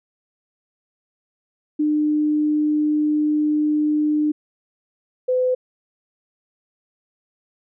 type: tone pair in turn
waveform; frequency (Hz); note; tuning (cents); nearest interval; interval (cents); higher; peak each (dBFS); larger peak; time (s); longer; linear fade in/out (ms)
sine; 301.4 / 506.9; D4 / B4; +45 / +45; major sixth; 900; second; -16; neither; 1.79-4.32 / 5.28-5.55; first; 10
effects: none